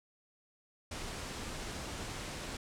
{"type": "low-pass noise", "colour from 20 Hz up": "pink", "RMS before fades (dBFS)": -42, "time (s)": [0.91, 2.57], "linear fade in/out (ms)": 5, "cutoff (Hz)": 9100, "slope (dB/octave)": 24, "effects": []}